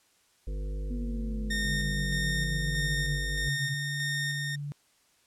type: harmonic tone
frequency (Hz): 50.1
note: G1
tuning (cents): +38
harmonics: 1 / 3 / 5 / 7 / 9 / 10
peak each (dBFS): -31 / -44 / -50 / -51 / -50 / -51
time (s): 0.47-3.49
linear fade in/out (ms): 5
type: exponential sweep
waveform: sine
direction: down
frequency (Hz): 244 to 129.9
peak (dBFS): -35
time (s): 0.9-3.75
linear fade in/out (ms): 10
type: tone with tremolo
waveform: sawtooth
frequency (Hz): 1834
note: A#6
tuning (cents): -29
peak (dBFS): -26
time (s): 1.5-4.56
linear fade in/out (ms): 10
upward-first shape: square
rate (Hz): 1.6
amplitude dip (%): 30
type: tone with pitch glide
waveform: sine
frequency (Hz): 142.9 to 144.48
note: D3 to D3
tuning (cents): -47 to -28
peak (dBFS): -33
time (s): 1.65-4.72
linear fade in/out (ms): 0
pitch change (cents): +19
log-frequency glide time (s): 3.47-4.03
effects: white hiss -66 dBFS RMS until 5.26 s + low-pass 10000 Hz 12 dB/octave